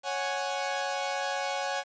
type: chord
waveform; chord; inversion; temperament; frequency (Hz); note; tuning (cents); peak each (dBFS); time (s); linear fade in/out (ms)
sawtooth; C# suspended fourth; none; equal; 554.4 / 740 / 830.6; C#5 / F#5 / G#5; 0 / 0 / 0; -30; 0.03-1.84; 50
effects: resampled to 16000 Hz + 9-bit